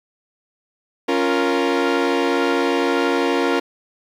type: chord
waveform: sawtooth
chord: Bb minor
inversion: first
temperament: equal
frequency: 277.2 / 349.2 / 466.2 Hz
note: Db4 / F4 / Bb4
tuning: 0 / 0 / 0 cents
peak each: -17 dBFS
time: 1.08-3.6 s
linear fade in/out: 10 ms
effects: low-pass 4000 Hz 12 dB/octave + 8-bit